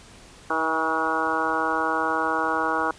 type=harmonic tone with a mistuned harmonic; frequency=160 Hz; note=D#3; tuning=49 cents sharp; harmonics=2 / 3 / 4 / 5 / 6 / 7 / 8 / 9; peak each=-31 / -31 / -33 / -29 / -30 / -28 / -30 / -28 dBFS; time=0.5-2.91 s; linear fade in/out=2 ms; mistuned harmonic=5; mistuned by=+27 cents; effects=pink hiss -48 dBFS RMS until 2.98 s + resampled to 22050 Hz